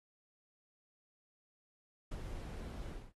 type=noise with ADSR envelope; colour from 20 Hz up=brown; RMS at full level=-40 dBFS; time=2.11-3.13 s; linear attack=9 ms; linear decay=33 ms; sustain=-4 dB; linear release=230 ms; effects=AAC 32 kbps